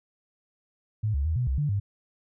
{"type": "tone with pitch steps", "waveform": "sine", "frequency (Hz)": [107.5, 69.8, 80.1, 124, 66.1, 146.9, 100.6], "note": ["A2", "C#2", "E2", "B2", "C2", "D3", "G2"], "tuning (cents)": [-40, 13, -49, 7, 18, 1, 45], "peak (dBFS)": -23, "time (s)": [1.03, 1.8], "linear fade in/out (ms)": 10, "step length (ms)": 110, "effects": []}